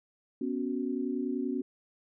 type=chord; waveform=sine; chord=B suspended second; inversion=none; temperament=equal; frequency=246.9 / 277.2 / 370 Hz; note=B3 / C#4 / F#4; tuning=0 / 0 / 0 cents; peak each=-33 / -33 / -36 dBFS; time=0.41-1.62 s; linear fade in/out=5 ms; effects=none